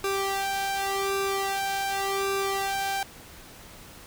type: tone with flanger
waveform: sawtooth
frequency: 392 Hz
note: G4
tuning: in tune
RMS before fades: -28 dBFS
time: 0.04-3.03 s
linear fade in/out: 2 ms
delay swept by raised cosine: 0.79 to 1.33 ms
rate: 0.88 Hz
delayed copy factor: +0.9
effects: pink hiss -47 dBFS RMS until 4.06 s